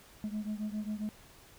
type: beating tone pair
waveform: sine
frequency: 209.4 / 216.8 Hz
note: G#3 / A3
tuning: +15 / -25 cents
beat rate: 7.4 Hz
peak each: -34 / -36 dBFS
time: 0.24-1.09 s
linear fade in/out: 0 ms
effects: tanh soft clip ceiling -31 dBFS + pink hiss -57 dBFS RMS until 1.58 s

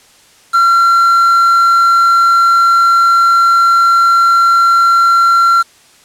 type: tone with quantisation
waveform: triangle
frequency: 1368 Hz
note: F6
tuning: 36 cents flat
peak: -4 dBFS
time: 0.53-5.63 s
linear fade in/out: 20 ms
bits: 4
effects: white hiss -45 dBFS RMS until 6.04 s + low-pass 9000 Hz 12 dB/octave

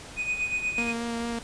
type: tone with tremolo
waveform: triangle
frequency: 2489 Hz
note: D#7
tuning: in tune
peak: -22 dBFS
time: 0.16-0.94 s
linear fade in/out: 50 ms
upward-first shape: sine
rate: 8.3 Hz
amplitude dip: 65%
type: tone with vibrato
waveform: sawtooth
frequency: 233.6 Hz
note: A#3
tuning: 4 cents sharp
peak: -25 dBFS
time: 0.78-1.39 s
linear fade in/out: 2 ms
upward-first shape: sine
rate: 4.6 Hz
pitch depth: 11 cents each way
effects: pink hiss -43 dBFS RMS until 1.43 s + resampled to 22050 Hz

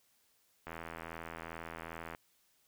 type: click train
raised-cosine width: 0.5 ms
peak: -28 dBFS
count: 123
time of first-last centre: 0.67-2.149 s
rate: 82.5 Hz
effects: white hiss -72 dBFS RMS until 2.67 s

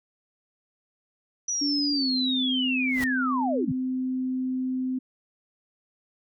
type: linear sweep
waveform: sine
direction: down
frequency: 5920 to 110 Hz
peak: -25 dBFS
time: 1.48-3.72 s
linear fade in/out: 5 ms
type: tone with pitch glide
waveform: sine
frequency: 287.3 to 257.4 Hz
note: D4 to C4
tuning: -38 to -28 cents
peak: -25 dBFS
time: 1.61-4.99 s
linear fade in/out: 10 ms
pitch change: -190 cents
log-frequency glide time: 1.94-2.09 s
type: noise with exponential growth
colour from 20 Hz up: pink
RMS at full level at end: -30 dBFS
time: 2.86-3.04 s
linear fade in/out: 2 ms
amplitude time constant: 38 ms
effects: none

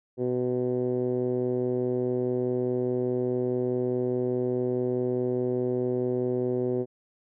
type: tone with low-pass filter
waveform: 10% pulse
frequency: 124.8 Hz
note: B2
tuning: 19 cents sharp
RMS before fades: -27 dBFS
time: 0.17-6.86 s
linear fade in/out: 50 ms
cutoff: 410 Hz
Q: 2.9
effects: none

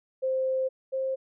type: tone pair in turn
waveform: sine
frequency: 523.3 / 529.1 Hz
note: C5 / C5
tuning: 0 / +19 cents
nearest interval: unison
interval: 19 cents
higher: second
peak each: -24 / -26 dBFS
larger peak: first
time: 0.22-0.69 / 0.92-1.16 s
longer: first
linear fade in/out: 20 ms
effects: none

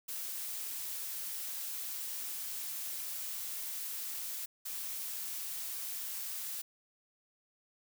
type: noise bursts at uneven times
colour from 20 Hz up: blue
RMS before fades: -40 dBFS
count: 2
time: 0.08-4.46 / 4.65-6.62 s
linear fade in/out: 10 ms
effects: none

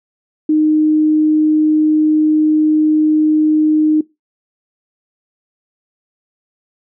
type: tone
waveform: sine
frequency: 308.1 Hz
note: D#4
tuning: 17 cents flat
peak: -9 dBFS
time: 0.49-4.01 s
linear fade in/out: 5 ms
effects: noise-tail reverb RT60 0.2 s tail -20 dB re dry

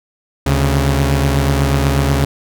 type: tone pair together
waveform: sawtooth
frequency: 72.8 / 137.43 Hz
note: D2 / C#3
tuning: -15 / -15 cents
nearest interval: major seventh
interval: 1100 cents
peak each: -11 dBFS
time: 0.46-2.25 s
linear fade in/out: 5 ms
effects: none

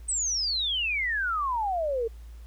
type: exponential sweep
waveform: sine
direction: down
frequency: 8372 to 440 Hz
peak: -25 dBFS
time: 0.08-2.08 s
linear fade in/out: 10 ms
effects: added 57 Hz sine -41 dBFS peak until 2.46 s + pink hiss -61 dBFS RMS until 2.46 s

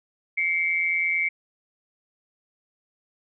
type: tone pair together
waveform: sine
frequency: 2119 / 2288 Hz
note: C7 / D7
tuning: +21 / -46 cents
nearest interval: minor second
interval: 133 cents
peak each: -24 dBFS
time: 0.37-1.29 s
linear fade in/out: 10 ms
effects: none

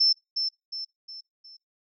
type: tone with echo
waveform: sine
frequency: 5320 Hz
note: E8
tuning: 15 cents sharp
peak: -17 dBFS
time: 0-0.13 s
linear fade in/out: 10 ms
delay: 360 ms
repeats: 4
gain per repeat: -7 dB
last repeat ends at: 1.57 s
effects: noise-tail reverb RT60 0.2 s tail -26 dB re dry

